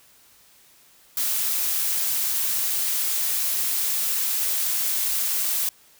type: noise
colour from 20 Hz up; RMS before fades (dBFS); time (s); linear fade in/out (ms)
blue; -24; 1.17-5.69; 2
effects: white hiss -55 dBFS RMS until 5.99 s